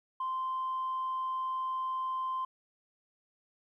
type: tone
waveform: sine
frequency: 1041 Hz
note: C6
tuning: 9 cents flat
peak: -30 dBFS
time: 0.2-2.45 s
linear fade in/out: 5 ms
effects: tanh soft clip ceiling -28 dBFS + 12-bit